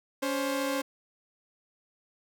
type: tone pair together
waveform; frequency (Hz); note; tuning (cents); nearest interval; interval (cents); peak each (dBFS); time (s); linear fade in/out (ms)
sawtooth; 280.8 / 527.6; C#4 / C5; +22 / +14; major seventh; 1092; -27; 0.22-0.82; 10
effects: none